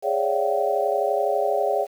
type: tone cluster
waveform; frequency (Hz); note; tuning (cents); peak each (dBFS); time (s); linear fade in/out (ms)
sine; 414.4 / 552 / 584 / 683 / 764; G#4 / C#5 / D5 / F5 / G5; -4 / -7 / -10 / -39 / -45; -26; 0.02-1.87; 50
effects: 8-bit